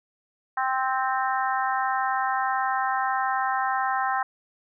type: harmonic tone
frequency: 261.6 Hz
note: C4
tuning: in tune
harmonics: 3 / 4 / 5 / 6 / 7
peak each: -26 / -28 / -30 / -32 / -33 dBFS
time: 0.57-4.23 s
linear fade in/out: 5 ms
effects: none